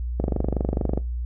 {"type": "click train", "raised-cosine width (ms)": 2, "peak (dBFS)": -10, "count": 20, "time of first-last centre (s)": [0.2, 0.976], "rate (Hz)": 24.5, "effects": ["noise-tail reverb RT60 0.2 s tail -19 dB re dry", "added 60 Hz sine -25 dBFS peak until 1.25 s"]}